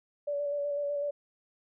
sine tone with vibrato, 576 Hz, D5, 34 cents flat, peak -29 dBFS, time 0.27-1.11 s, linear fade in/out 10 ms, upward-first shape square, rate 8 Hz, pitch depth 17 cents each way, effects none

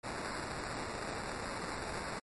violet noise with sample-and-hold, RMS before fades -40 dBFS, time 0.03-2.2 s, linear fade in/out 20 ms, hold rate 3150 Hz, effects MP3 48 kbps

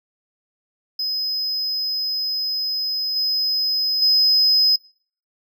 triangle tone with level steps, 5060 Hz, D#8, 28 cents sharp, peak -20 / -17 / -11 dBFS, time 0.99-4.76 s, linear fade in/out 5 ms, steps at 3.16 / 4.02 s, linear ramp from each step 2 ms, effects noise-tail reverb RT60 0.5 s tail -26 dB re dry + tanh soft clip ceiling -8 dBFS

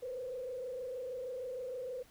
sine tone with frequency modulation, 506 Hz, B4, 42 cents sharp, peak -38 dBFS, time 0.02-2.03 s, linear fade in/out 10 ms, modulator 26.4 Hz, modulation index 0.95, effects pink hiss -63 dBFS RMS until 2.1 s

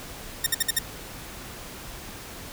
5% pulse tone bursts, 1833 Hz, A#6, 30 cents flat, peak -9 dBFS, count 5, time 0.44-0.789 s, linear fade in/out 5 ms, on 25 ms, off 56 ms, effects pink hiss -40 dBFS RMS until 2.52 s

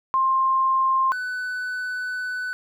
sine / triangle tone pair in turn, 1057 / 1497.1 Hz, C6 / F#6, +17 / +20 cents, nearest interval tritone, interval 603 cents, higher second, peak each -17 / -24 dBFS, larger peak first, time 0.14-1.12 / 1.12-2.53 s, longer second, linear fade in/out 0 ms, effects none

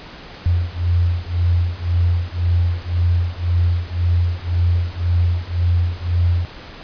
sine beating tone pair, 86 / 87.9 Hz, F2 / F2, -26 / +12 cents, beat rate 1.9 Hz, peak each -18 dBFS, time 0.46-6.45 s, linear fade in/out 0 ms, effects pink hiss -37 dBFS RMS until 6.83 s + resampled to 11025 Hz

